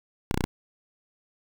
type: tone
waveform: 5% pulse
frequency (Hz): 30.87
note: B0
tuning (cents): 0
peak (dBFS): -14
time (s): 0.31-0.45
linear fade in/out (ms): 0
effects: none